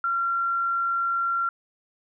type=tone; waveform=sine; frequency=1372 Hz; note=F6; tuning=31 cents flat; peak=-22 dBFS; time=0.04-1.49 s; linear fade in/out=2 ms; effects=none